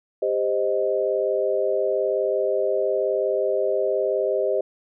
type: chord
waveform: sine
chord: C minor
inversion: second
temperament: equal with one note detuned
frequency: 397.7 / 523.3 / 622.3 Hz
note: G4 / C5 / Eb5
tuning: +25 / 0 / 0 cents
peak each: -24 dBFS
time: 0.22-4.61 s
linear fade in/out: 5 ms
effects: none